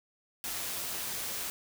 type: noise with amplitude modulation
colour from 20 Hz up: white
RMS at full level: -35 dBFS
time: 0.44-1.5 s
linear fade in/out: 0 ms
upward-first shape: sine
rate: 183 Hz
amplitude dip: 30%
effects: none